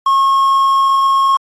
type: tone with quantisation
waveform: triangle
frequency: 1086 Hz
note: C#6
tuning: 36 cents flat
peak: -7 dBFS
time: 0.06-1.37 s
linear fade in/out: 5 ms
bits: 6
effects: AAC 32 kbps